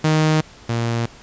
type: tone pair in turn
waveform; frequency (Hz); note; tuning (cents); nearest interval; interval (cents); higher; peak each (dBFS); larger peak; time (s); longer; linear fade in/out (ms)
sawtooth; 155.8 / 116.72; D#3 / A#2; +3 / +3; perfect fourth; 500; first; -10 / -15; first; 0.04-0.41 / 0.69-1.06; neither; 5
effects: pink hiss -44 dBFS RMS until 1.22 s + resampled to 16000 Hz